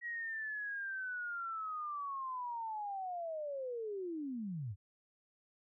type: linear sweep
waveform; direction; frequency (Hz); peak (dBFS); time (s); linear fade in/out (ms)
sine; down; 1916 to 87.31; -38; 0.01-4.76; 50
effects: none